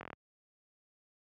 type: slowing click train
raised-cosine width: 0.5 ms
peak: -28 dBFS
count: 6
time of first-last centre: 0.01-0.131 s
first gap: 21 ms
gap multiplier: 1.07
effects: high-pass 80 Hz 12 dB/octave